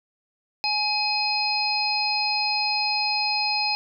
harmonic tone, 840 Hz, G#5, 19 cents sharp, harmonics 1 / 3 / 5 / 6, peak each -27 / -27 / -27 / -27 dBFS, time 0.64-3.75 s, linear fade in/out 0 ms, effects none

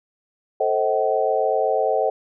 sine chord, A diminished seventh, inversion none, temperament just, 440 / 528 / 633.6 / 760.3 Hz, A4 / C5 / Eb5 / Gb5, 0 / +16 / +31 / +47 cents, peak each -23 dBFS, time 0.6-2.1 s, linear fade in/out 5 ms, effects none

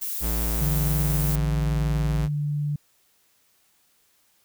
violet noise, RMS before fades -30 dBFS, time 0.01-1.36 s, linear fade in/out 10 ms
square tone, 56.6 Hz, A1, 50 cents sharp, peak -25 dBFS, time 0.2-2.29 s, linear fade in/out 50 ms
sine tone with pitch glide, 148.8 to 147.01 Hz, D3 to D3, +23 to +2 cents, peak -23 dBFS, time 0.61-2.76 s, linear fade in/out 5 ms, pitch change -21 cents, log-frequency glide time 2.27-2.34 s
effects white hiss -64 dBFS RMS until 4.44 s

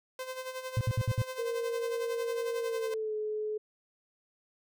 sawtooth tone with tremolo, 516 Hz, C5, 24 cents flat, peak -31 dBFS, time 0.19-2.94 s, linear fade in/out 2 ms, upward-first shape sine, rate 11 Hz, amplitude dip 65%
sine tone bursts, 114.4 Hz, A#2, 32 cents flat, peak -24 dBFS, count 5, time 0.77-1.217 s, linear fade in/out 0 ms, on 39 ms, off 63 ms
sine tone with pitch glide, 466.2 to 427.5 Hz, A#4 to A4, 0 to -50 cents, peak -31 dBFS, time 1.38-3.58 s, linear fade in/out 10 ms, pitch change -150 cents, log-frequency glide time 2.6-3.15 s
effects none

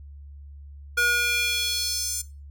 square tone with high-pass filter sweep, 480 Hz, B4, 49 cents flat, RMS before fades -25 dBFS, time 0.97-2.22 s, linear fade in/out 10 ms, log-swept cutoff 1300 to 7500 Hz, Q 2.3, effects noise-tail reverb RT60 0.3 s tail -18 dB re dry + added 71 Hz sine -40 dBFS peak until 2.5 s

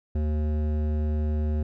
triangle tone with hard clipping, 75.9 Hz, D#2, 42 cents flat, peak -25 dBFS, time 0.15-1.63 s, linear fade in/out 5 ms, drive 17 dB, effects none

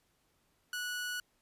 sawtooth tone, 1470 Hz, F#6, 12 cents flat, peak -32 dBFS, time 0.73-1.2 s, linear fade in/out 2 ms, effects pink hiss -74 dBFS RMS until 1.41 s + resampled to 32000 Hz

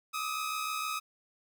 sawtooth tone pair together, 1209 / 1275.5 Hz, D6 / D#6, +50 / +43 cents, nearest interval minor second, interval 93 cents, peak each -35 / -30 dBFS, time 0.13-1 s, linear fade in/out 20 ms, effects none

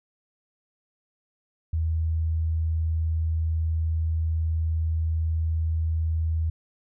sine tone, 80.6 Hz, E2, 38 cents flat, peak -22 dBFS, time 1.73-6.5 s, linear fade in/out 5 ms, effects none

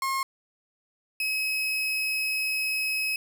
35% pulse tone pair in turn, 1075 / 2557 Hz, C6 / D#7, +47 / +47 cents, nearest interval octave + minor third, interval 1500 cents, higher second, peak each -24 dBFS, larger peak neither, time 0.02-0.23 / 1.2-3.16 s, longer second, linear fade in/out 2 ms, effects none

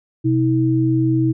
sine tone pair together, 127.14 / 320.9 Hz, C3 / E4, -49 / -46 cents, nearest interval octave + major third, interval 1603 cents, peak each -17 / -16 dBFS, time 0.24-1.33 s, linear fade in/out 20 ms, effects none

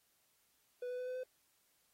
triangle tone with pitch steps, 493.9 / 497.9 / 502 / 506 / 510.1 Hz, B4 / B4 / B4 / B4 / C5, 0 / +14 / +28 / +42 / -44 cents, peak -37 dBFS, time 0.82-1.235 s, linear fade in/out 5 ms, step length 83 ms, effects white hiss -75 dBFS RMS until 1.93 s + AAC 48 kbps

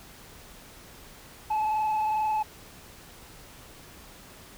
sine tone with frequency modulation, 861 Hz, A5, 38 cents flat, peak -21 dBFS, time 1.5-2.43 s, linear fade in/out 10 ms, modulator 22.4 Hz, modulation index 0.61, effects tanh soft clip ceiling -23 dBFS + pink hiss -49 dBFS RMS until 4.57 s

